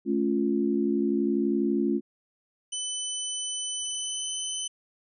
sine chord, A augmented, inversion none, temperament equal with one note detuned, 216.6 / 277.2 / 349.2 Hz, A3 / C#4 / E#4, -27 / 0 / 0 cents, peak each -27 dBFS, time 0.05-2.01 s, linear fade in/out 50 ms
10% pulse tone with pitch glide, 3000 to 3028 Hz, F#7 to F#7, +23 to +39 cents, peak -21 dBFS, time 2.72-4.68 s, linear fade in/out 10 ms, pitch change +16 cents, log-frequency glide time 3.76-4.3 s
effects resampled to 24000 Hz

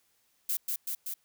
violet noise with echo, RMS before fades -30 dBFS, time 0.49-0.57 s, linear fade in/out 5 ms, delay 190 ms, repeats 3, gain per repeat -2 dB, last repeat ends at 1.14 s, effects white hiss -71 dBFS RMS until 1.24 s

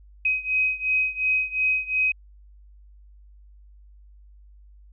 sine beating tone pair, 2524 / 2526.8 Hz, D#7 / D#7, +24 / +26 cents, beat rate 2.8 Hz, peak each -23 / -25 dBFS, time 0.25-2.12 s, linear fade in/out 5 ms, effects added 50 Hz sine -47 dBFS peak until 4.92 s

